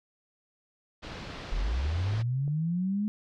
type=low-pass noise; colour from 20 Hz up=pink; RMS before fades=-41 dBFS; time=1.02-2.23 s; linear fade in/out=20 ms; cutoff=4800 Hz; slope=24 dB/octave
type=click train; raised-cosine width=2 ms; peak=-33 dBFS; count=4; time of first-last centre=1.05-2.479 s; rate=2.1 Hz
type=linear sweep; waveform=sine; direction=up; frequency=34.71 to 213.5 Hz; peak=-26 dBFS; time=1.52-3.08 s; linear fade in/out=0 ms
effects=none